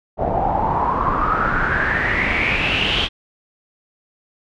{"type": "noise with low-pass filter sweep", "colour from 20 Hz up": "pink", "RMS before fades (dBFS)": -19, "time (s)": [0.17, 3.09], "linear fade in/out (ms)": 50, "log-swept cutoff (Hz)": [680, 3300], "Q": 7.7, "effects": []}